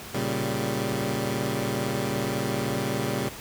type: chord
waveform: 15% pulse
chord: G diminished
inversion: first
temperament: equal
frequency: 116.54 / 138.59 / 196 Hz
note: Bb2 / Db3 / G3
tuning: 0 / 0 / 0 cents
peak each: -24 dBFS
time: 0.14-3.29 s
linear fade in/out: 5 ms
effects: pink hiss -40 dBFS RMS until 3.4 s + high-pass 60 Hz 12 dB/octave

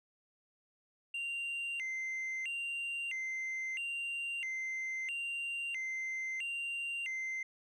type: tone with vibrato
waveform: sine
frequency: 2401 Hz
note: D7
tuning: 38 cents sharp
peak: -33 dBFS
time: 1.14-7.43 s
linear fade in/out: 5 ms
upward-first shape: square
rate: 0.76 Hz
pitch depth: 250 cents each way
effects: tanh soft clip ceiling -35 dBFS

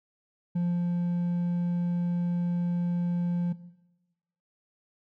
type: tone with hard clipping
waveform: triangle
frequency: 174.61 Hz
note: F3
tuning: in tune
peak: -25 dBFS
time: 0.55-3.53 s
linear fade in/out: 10 ms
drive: 5 dB
effects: noise-tail reverb RT60 1.0 s tail -17 dB re dry

